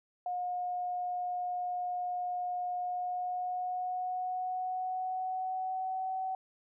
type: tone with pitch glide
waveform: sine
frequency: 719 to 755.6 Hz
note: F#5 to F#5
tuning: -50 to +36 cents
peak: -32 dBFS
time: 0.26-6.35 s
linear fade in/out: 2 ms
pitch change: +86 cents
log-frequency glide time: 2.79-6.13 s
effects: none